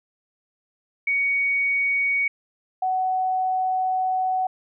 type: tone pair in turn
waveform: sine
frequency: 2240 / 747.5 Hz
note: C#7 / F#5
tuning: +18 / +17 cents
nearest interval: octave + perfect fifth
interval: 1901 cents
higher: first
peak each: -19 / -20 dBFS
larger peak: first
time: 1.07-2.28 / 2.82-4.47 s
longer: second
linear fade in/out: 5 ms
effects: none